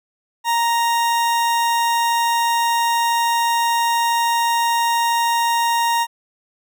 40% pulse tone, 933 Hz, A#5, 1 cent sharp, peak -15 dBFS, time 0.44-6.07 s, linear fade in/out 50 ms, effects none

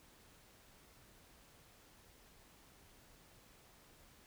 silence, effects pink hiss -64 dBFS RMS until 4.26 s

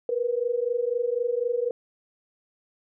sine tone pair together, 469.9 / 493.9 Hz, A#4 / B4, +14 / 0 cents, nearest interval minor second, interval 86 cents, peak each -26 dBFS, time 0.09-1.71 s, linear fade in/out 2 ms, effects none

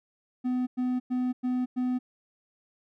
triangle tone bursts, 251.3 Hz, B3, 30 cents sharp, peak -23 dBFS, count 5, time 0.44-1.99 s, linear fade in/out 20 ms, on 230 ms, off 100 ms, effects none

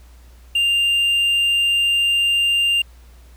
triangle tone, 2794 Hz, F7, in tune, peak -13 dBFS, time 0.55-2.82 s, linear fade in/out 5 ms, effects added 60 Hz sine -42 dBFS peak until 3.36 s + pink hiss -54 dBFS RMS until 3.36 s

